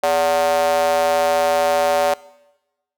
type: tone with high-pass filter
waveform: square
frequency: 82.41 Hz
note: E2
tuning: in tune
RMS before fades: -17 dBFS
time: 0.03-2.14 s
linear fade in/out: 5 ms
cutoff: 640 Hz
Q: 7.9
effects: noise-tail reverb RT60 1.0 s tail -21 dB re dry